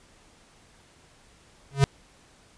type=tone with exponential growth; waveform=square; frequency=138.59 Hz; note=C#3; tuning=in tune; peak=-12 dBFS; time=1.71-1.84 s; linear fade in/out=0 ms; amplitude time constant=27 ms; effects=pink hiss -57 dBFS RMS until 2.57 s + resampled to 22050 Hz